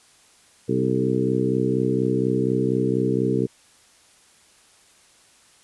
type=harmonic tone with a mistuned harmonic; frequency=64.2 Hz; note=C2; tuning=32 cents flat; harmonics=2 / 3 / 4 / 5 / 6 / 7; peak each=-26 / -26 / -26 / -26 / -26 / -26 dBFS; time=0.68-3.47 s; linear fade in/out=20 ms; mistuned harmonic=7; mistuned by=-17 cents; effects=white hiss -55 dBFS RMS until 5.63 s + resampled to 24000 Hz